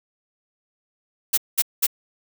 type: noise bursts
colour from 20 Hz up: blue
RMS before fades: -18 dBFS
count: 3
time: 1.33-1.868 s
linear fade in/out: 10 ms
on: 46 ms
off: 200 ms
effects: none

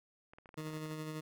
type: clicks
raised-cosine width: 0.5 ms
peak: -39 dBFS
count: 12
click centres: 0.335 / 0.385 / 0.458 / 0.491 / 0.542 / 0.605 / 0.671 / 0.703 / 0.735 / 0.77 / 0.858 / 0.913 s
type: tone with tremolo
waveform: 20% pulse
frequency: 155.56 Hz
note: D#3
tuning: in tune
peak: -34 dBFS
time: 0.57-1.21 s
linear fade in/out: 10 ms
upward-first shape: sine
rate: 12 Hz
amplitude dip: 35%
effects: none

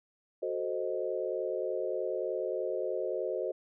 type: chord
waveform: sine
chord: F# diminished seventh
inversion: none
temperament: equal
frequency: 370 / 440 / 523.3 / 622.3 Hz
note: F#4 / A4 / C5 / Eb5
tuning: 0 / 0 / 0 / 0 cents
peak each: -36 / -37 / -35 / -37 dBFS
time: 0.42-3.52 s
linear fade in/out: 10 ms
effects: none

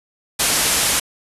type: low-pass noise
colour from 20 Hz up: white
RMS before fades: -18 dBFS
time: 0.39-1 s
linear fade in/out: 10 ms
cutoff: 12000 Hz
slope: 48 dB/octave
effects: resampled to 32000 Hz

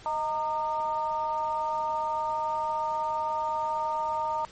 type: tone with amplitude modulation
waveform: sine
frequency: 920 Hz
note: A#5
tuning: 23 cents flat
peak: -22 dBFS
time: 0.06-4.45 s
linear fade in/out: 0 ms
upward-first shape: sine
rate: 295 Hz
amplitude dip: 90%
effects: pink hiss -51 dBFS RMS until 4.51 s + MP3 32 kbps

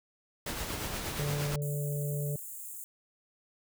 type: noise with tremolo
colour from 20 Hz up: pink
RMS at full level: -35 dBFS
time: 0.46-1.56 s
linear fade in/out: 5 ms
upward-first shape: sine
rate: 8.5 Hz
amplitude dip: 35%
type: harmonic tone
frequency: 145.3 Hz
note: D3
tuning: 18 cents flat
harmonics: 1 / 3 / 4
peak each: -31 / -41 / -43 dBFS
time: 1.19-2.36 s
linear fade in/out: 2 ms
type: high-pass noise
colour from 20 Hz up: white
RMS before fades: -43 dBFS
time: 1.62-2.84 s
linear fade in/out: 0 ms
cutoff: 6800 Hz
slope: 96 dB/octave
effects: none

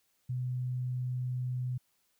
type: tone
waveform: sine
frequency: 125.9 Hz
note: B2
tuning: 34 cents sharp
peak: -31 dBFS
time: 0.29-1.78 s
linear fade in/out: 10 ms
effects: white hiss -74 dBFS RMS until 2.19 s

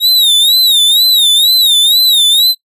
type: tone with vibrato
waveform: 45% pulse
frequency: 3766 Hz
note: A#7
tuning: 17 cents sharp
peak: -5 dBFS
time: 0-2.55 s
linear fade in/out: 50 ms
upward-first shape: sine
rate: 2.1 Hz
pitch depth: 130 cents each way
effects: noise-tail reverb RT60 0.1 s tail -22 dB re dry + resampled to 32000 Hz

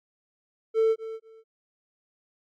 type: tone with echo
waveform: triangle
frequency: 445.6 Hz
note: A4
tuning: 22 cents sharp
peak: -16 dBFS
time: 0.74-0.96 s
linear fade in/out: 50 ms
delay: 240 ms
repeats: 2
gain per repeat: -15 dB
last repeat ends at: 1.44 s
effects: tanh soft clip ceiling -13 dBFS + AAC 64 kbps

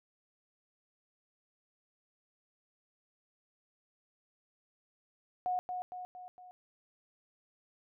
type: tone with echo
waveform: sine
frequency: 728 Hz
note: F#5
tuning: 28 cents flat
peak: -30 dBFS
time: 5.46-5.59 s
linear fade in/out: 0 ms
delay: 230 ms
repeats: 4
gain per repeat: -5 dB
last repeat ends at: 6.51 s
effects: none

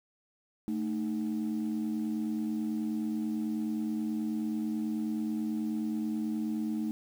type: tone pair together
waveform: sine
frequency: 220.7 / 310 Hz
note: A3 / D#4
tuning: +5 / -6 cents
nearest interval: tritone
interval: 589 cents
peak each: -30 / -33 dBFS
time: 0.68-6.91 s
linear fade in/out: 0 ms
effects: tanh soft clip ceiling -25 dBFS + 9-bit

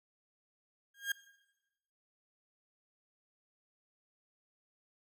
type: tone with exponential growth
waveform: 35% pulse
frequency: 1619 Hz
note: G#6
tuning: 45 cents flat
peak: -27 dBFS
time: 0.94-1.12 s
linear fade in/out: 5 ms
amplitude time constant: 38 ms
effects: noise-tail reverb RT60 1.0 s tail -18 dB re dry

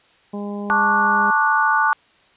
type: harmonic tone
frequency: 204.1 Hz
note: G#3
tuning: 30 cents flat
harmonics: 1 / 2 / 3 / 4 / 5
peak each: -26 / -32 / -36 / -38 / -40 dBFS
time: 0.33-1.31 s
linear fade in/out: 10 ms
type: chord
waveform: sine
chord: D major seventh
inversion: second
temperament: just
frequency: 881 / 1101.2 / 1174.7 / 1468.3 Hz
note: A5 / C#6 / D6 / F#6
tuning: +2 / -12 / 0 / -14 cents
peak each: -19 / -24 / -20 / -18 dBFS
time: 0.7-1.93 s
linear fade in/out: 0 ms
effects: white hiss -55 dBFS RMS until 2.36 s + resampled to 8000 Hz

